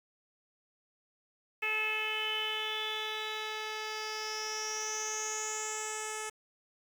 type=tone with low-pass filter sweep; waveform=10% pulse; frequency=432.7 Hz; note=A4; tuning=29 cents flat; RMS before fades=-36 dBFS; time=1.62-6.3 s; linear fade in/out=10 ms; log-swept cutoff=2500 to 8700 Hz; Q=8.6; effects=9-bit